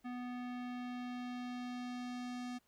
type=tone with low-pass filter sweep; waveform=square; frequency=246.9 Hz; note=B3; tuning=in tune; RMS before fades=-43 dBFS; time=0.04-2.59 s; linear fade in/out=20 ms; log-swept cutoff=2200 to 6500 Hz; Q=0.97; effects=pink hiss -75 dBFS RMS until 2.67 s